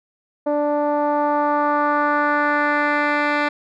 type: tone with low-pass filter sweep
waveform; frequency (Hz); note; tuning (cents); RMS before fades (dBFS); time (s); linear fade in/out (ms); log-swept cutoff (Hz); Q
10% pulse; 293.7; D4; 0; -19; 0.46-3.49; 10; 610 to 2700; 2
effects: none